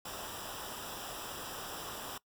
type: noise with comb filter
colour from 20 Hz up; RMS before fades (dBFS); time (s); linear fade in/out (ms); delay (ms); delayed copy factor
pink; -43; 0.05-2.18; 5; 0.46; -0.75
effects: noise-tail reverb RT60 0.1 s tail -21 dB re dry